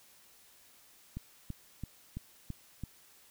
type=click train; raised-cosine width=5 ms; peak=-26 dBFS; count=6; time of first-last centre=1.17-2.837 s; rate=3 Hz; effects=white hiss -61 dBFS RMS until 3.3 s

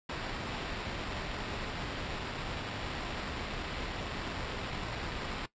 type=noise with sample-and-hold; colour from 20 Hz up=pink; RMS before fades=-38 dBFS; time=0.09-5.46 s; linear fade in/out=5 ms; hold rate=6300 Hz; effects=noise-tail reverb RT60 0.1 s tail -17 dB re dry + resampled to 16000 Hz

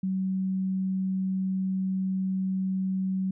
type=tone; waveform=sine; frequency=189.2 Hz; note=F#3; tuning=39 cents sharp; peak=-25 dBFS; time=0.03-3.31 s; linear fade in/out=5 ms; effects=none

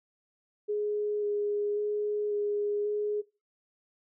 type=tone with vibrato; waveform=sine; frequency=415.3 Hz; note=G#4; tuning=in tune; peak=-27 dBFS; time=0.68-3.22 s; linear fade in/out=20 ms; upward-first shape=square; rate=0.92 Hz; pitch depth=10 cents each way; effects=noise-tail reverb RT60 0.3 s tail -22 dB re dry

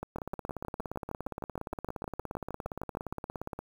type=two click trains; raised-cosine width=1 ms; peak=-22 / -22 dBFS; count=60 / 21; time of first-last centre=0.16-3.59 / 0.03-3.126 s; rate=17.2 / 6.46 Hz; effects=8-bit

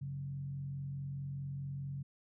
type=tone with frequency modulation; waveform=sine; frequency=138.59 Hz; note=C#3; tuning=in tune; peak=-38 dBFS; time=0.01-2.03 s; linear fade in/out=10 ms; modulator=44.7 Hz; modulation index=0.43; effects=none

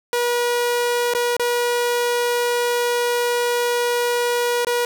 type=tone with dropouts; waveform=sawtooth; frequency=482.1 Hz; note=B4; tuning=42 cents flat; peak=-14 dBFS; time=0.13-4.85 s; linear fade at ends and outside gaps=1 ms; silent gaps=1.137-1.149 / 1.367-1.396 / 4.648-4.669 s; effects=none

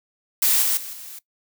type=noise with level steps; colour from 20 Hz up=blue; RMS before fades=-18 / -21 / -34 / -38 dBFS; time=0.42-1.19 s; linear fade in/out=5 ms; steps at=0.62 / 0.77 / 0.93 s; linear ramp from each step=2 ms; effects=noise-tail reverb RT60 0.1 s tail -19 dB re dry

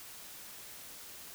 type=silence; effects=white hiss -49 dBFS RMS until 1.34 s

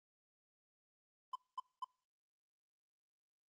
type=tone bursts; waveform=triangle; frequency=1017 Hz; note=C6; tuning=50 cents flat; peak=-37 dBFS; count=3; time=1.33-1.845 s; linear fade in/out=5 ms; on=25 ms; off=220 ms; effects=noise-tail reverb RT60 0.4 s tail -26 dB re dry + Opus 24 kbps

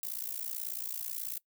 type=noise with amplitude modulation; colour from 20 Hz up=violet; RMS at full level=-34 dBFS; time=0.03-1.38 s; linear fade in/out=0 ms; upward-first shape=sine; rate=58.3 Hz; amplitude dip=95%; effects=noise-tail reverb RT60 0.1 s tail -21 dB re dry

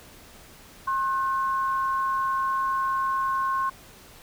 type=tone pair together; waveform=sine; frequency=1071 / 1500.3 Hz; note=C6 / F#6; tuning=+40 / +24 cents; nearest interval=tritone; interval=584 cents; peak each=-23 / -33 dBFS; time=0.87-3.7 s; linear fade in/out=10 ms; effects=pink hiss -49 dBFS RMS until 4.22 s

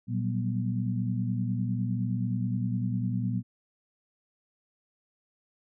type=tone cluster; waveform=sine; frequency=118.4 / 182.5 / 192.2 / 242.7 Hz; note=A#2 / F#3 / G3 / B3; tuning=+27 / -24 / -34 / -30 cents; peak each=-29 / -35 / -33 / -34 dBFS; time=0.07-3.43 s; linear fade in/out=50 ms; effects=none

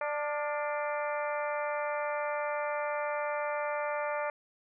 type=harmonic tone with a mistuned harmonic; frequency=295.7 Hz; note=D4; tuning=12 cents sharp; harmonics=2 / 3 / 4 / 5 / 6 / 7 / 8; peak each=-33 / -37 / -39 / -41 / -43 / -44 / -45 dBFS; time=0.01-4.3 s; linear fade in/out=2 ms; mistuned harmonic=5; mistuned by=-57 cents; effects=none

